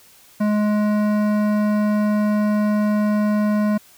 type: tone with hard clipping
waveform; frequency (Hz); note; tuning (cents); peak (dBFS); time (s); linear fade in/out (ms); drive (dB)
sine; 210; G#3; +19; -18; 0.4-3.78; 10; 14
effects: white hiss -50 dBFS RMS until 3.97 s